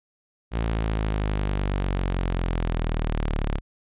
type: linear sweep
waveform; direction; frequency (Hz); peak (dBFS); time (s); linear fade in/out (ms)
sawtooth; down; 56.8 to 35.07; -19; 0.51-3.61; 50
effects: resampled to 8000 Hz